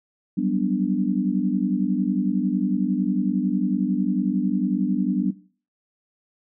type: chord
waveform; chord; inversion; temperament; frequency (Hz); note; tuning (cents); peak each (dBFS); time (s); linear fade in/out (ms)
sine; G major seventh; third; equal; 185 / 196 / 246.9 / 293.7; F#3 / G3 / B3 / D4; 0 / 0 / 0 / 0; -25; 0.37-5.31; 10
effects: noise-tail reverb RT60 0.4 s tail -17 dB re dry